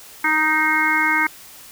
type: harmonic tone with a mistuned harmonic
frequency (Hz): 311.2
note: D#4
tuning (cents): 0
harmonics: 1 / 3 / 4 / 5 / 6 / 7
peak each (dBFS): -27 / -23 / -25 / -21 / -25 / -19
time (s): 0.24-1.27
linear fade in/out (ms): 5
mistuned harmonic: 7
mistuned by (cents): -16
effects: white hiss -42 dBFS RMS until 1.71 s